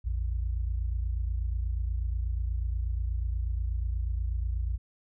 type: tone pair together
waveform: sine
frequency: 56.73 / 85 Hz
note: A#1 / F2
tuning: -46 / -46 cents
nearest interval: perfect fifth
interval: 700 cents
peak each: -28 / -34 dBFS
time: 0.04-4.78 s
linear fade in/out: 20 ms
effects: none